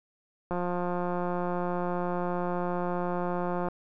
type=click train; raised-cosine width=1 ms; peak=-18 dBFS; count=563; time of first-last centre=0.51-3.685 s; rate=177 Hz; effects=none